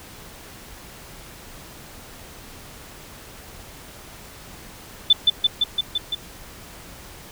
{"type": "tone with echo", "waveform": "sine", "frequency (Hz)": 3520, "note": "A7", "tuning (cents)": 0, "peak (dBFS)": -9, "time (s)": [5.1, 5.13], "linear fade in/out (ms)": 5, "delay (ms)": 170, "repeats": 6, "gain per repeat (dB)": -2, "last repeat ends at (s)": 6.15, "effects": ["pink hiss -42 dBFS RMS until 7.31 s"]}